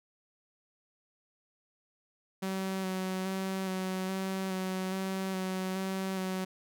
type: tone with vibrato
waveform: sawtooth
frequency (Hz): 189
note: F#3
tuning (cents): +37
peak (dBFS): -28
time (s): 2.42-6.45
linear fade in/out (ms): 10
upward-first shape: square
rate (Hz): 1.2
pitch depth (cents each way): 16
effects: none